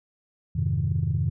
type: chord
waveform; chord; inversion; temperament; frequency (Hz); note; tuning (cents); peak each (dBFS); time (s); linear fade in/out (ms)
sine; F minor seventh; none; equal; 87.31 / 103.83 / 130.81 / 155.56; F2 / Ab2 / C3 / Eb3; 0 / 0 / 0 / 0; -27; 0.55-1.3; 10
effects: tanh soft clip ceiling -14 dBFS